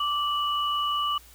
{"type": "tone pair together", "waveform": "sine", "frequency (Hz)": [1169.1, 2944], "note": ["D6", "F#7"], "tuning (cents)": [-8, -9], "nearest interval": "octave + major third", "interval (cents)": 1599, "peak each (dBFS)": [-25, -29], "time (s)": [0, 1.18], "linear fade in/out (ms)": 5, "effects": ["added 60 Hz sine -53 dBFS peak until 1.34 s", "white hiss -53 dBFS RMS until 1.34 s"]}